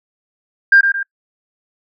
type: tone with echo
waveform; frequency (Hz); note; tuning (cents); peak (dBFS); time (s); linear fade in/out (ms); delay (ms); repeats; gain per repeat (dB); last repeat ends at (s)
sine; 1596; G6; +31; -4; 0.72-0.81; 5; 110; 2; -7; 1.03
effects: noise-tail reverb RT60 0.1 s tail -26 dB re dry + tanh soft clip ceiling 0 dBFS